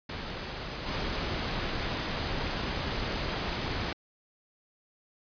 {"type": "noise with level steps", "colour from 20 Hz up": "pink", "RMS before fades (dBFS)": [-37, -32], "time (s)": [0.09, 3.93], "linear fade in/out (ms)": 5, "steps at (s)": 0.86, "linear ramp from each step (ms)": 5, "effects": ["resampled to 11025 Hz"]}